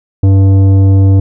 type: tone with tanh clipping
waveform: sine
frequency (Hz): 97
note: G2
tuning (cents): -18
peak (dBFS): -5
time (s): 0.23-1.2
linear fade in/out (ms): 5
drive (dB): 11
effects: none